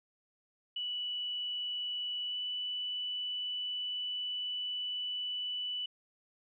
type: tone with pitch glide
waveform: sine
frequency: 2955 to 2974 Hz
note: F#7 to F#7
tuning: -3 to +8 cents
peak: -34 dBFS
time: 0.76-5.86 s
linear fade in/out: 5 ms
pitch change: +11 cents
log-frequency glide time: 2.27-2.36 s
effects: none